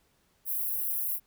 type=high-pass noise; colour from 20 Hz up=white; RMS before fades=-31 dBFS; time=0.45-1.2 s; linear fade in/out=50 ms; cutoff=11000 Hz; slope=48 dB/octave; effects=pink hiss -69 dBFS RMS until 1.26 s